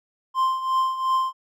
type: tone with tremolo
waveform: triangle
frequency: 1046.5 Hz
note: C6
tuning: in tune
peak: -15 dBFS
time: 0.34-1.33 s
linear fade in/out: 50 ms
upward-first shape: triangle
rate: 2.8 Hz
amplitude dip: 75%
effects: none